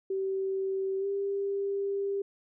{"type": "tone with pitch glide", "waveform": "sine", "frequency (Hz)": [385.1, 397.3], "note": ["G4", "G4"], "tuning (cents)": [-31, 23], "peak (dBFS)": -28, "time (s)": [0.1, 2.22], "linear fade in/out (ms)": 5, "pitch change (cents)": 54, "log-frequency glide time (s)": [0.99, 1.06], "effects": []}